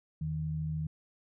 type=tone pair together; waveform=sine; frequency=82 / 155.56 Hz; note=E2 / D#3; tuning=-9 / 0 cents; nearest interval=major seventh; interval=1109 cents; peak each=-39 / -32 dBFS; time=0.21-0.87 s; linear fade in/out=5 ms; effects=none